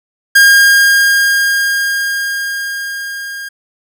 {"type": "tone with level ramp", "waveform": "45% pulse", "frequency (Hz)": 1617, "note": "G#6", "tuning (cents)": -47, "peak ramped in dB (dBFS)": [-3, -23], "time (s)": [0.35, 3.49], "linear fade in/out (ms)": 10, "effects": []}